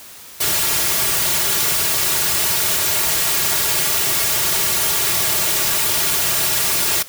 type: noise with comb filter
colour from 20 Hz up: white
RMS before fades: -18 dBFS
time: 0.4-7.03 s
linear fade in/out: 10 ms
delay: 3.9 ms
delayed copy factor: -0.85
effects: white hiss -39 dBFS RMS until 7.08 s